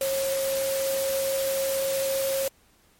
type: tone in noise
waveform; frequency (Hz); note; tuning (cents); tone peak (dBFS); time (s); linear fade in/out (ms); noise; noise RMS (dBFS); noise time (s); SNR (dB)
sine; 541; C#5; -42; -24; 0.01-2.48; 2; white; -32; 0.01-2.48; +5
effects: pink hiss -61 dBFS RMS until 2.99 s + MP3 64 kbps